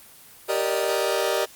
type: chord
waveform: sawtooth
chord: Eb major seventh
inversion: first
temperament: just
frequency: 388.9 / 466.7 / 583.4 / 622.3 Hz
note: G4 / Bb4 / D5 / Eb5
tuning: -14 / +2 / -12 / 0 cents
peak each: -23 dBFS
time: 0.48-1.46 s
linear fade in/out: 20 ms
effects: white hiss -48 dBFS RMS until 1.55 s + Opus 24 kbps

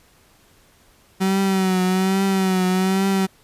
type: tone with vibrato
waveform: 35% pulse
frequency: 189.1 Hz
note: F#3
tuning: 38 cents sharp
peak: -15 dBFS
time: 1.2-3.27 s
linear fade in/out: 20 ms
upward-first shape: triangle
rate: 1.2 Hz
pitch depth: 58 cents each way
effects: pink hiss -55 dBFS RMS until 3.43 s + resampled to 32000 Hz

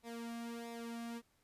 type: tone with flanger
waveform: sawtooth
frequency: 233.1 Hz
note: A#3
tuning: in tune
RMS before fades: -45 dBFS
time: 0.03-1.22 s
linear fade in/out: 50 ms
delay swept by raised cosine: 0.66 to 2.06 ms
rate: 1.5 Hz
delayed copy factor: -0.75
effects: pink hiss -75 dBFS RMS until 1.43 s + resampled to 32000 Hz

